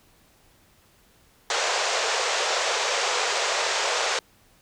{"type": "band-pass noise", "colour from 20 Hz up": "pink", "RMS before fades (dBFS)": -25, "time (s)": [1.5, 4.19], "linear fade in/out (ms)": 2, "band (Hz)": [440, 7500], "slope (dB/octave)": 48, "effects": ["pink hiss -59 dBFS RMS until 4.61 s"]}